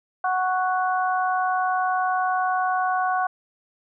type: harmonic tone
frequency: 370 Hz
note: F#4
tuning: in tune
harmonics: 2 / 3 / 4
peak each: -22 / -26 / -28 dBFS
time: 0.24-3.27 s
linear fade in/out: 5 ms
effects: none